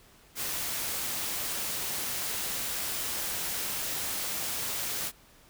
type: noise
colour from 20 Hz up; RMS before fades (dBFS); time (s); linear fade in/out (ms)
white; -33; 0.35-5.12; 50
effects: pink hiss -58 dBFS RMS until 5.49 s